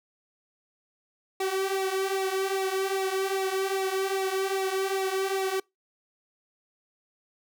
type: tone with flanger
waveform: sawtooth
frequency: 384.3 Hz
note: G4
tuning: 34 cents flat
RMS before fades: -28 dBFS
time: 1.4-5.6 s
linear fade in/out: 5 ms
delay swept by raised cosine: 0.62 to 4.12 ms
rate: 2.5 Hz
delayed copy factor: -0.7
effects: noise-tail reverb RT60 0.2 s tail -26 dB re dry